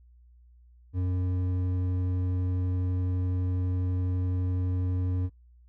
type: tone with hard clipping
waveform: sine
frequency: 91.2 Hz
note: F#2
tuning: 24 cents flat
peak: -27 dBFS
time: 0.93-5.3 s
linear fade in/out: 50 ms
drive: 8 dB
effects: noise-tail reverb RT60 0.2 s tail -26 dB re dry + added 60 Hz sine -53 dBFS peak until 5.68 s